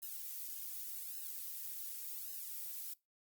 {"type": "noise with flanger", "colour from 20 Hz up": "violet", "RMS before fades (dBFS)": -45, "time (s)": [0.02, 2.94], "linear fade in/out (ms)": 10, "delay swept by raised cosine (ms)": [0.86, 3.46], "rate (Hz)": 0.87, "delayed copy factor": -0.9, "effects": ["noise-tail reverb RT60 0.2 s tail -20 dB re dry", "Opus 48 kbps"]}